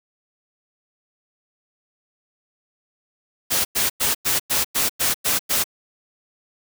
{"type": "noise bursts", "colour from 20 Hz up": "white", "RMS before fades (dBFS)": -20, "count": 9, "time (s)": [3.5, 5.642], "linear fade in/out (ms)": 20, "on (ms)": 150, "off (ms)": 99, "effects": []}